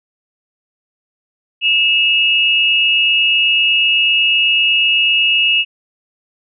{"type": "tone pair together", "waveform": "sine", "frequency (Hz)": [2637, 2865], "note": ["E7", "F7"], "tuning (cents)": [0, 44], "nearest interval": "minor second", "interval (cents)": 144, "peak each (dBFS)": -13, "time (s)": [1.61, 5.65], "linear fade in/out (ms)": 50, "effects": []}